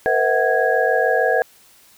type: tone cluster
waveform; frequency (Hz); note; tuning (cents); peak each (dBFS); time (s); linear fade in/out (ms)
sine; 463.4 / 510 / 649 / 744 / 1653; A#4 / C5 / E5 / F#5 / G#6; -10 / -44 / -27 / +9 / -9; -21; 0.06-1.42; 0
effects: white hiss -51 dBFS RMS until 1.97 s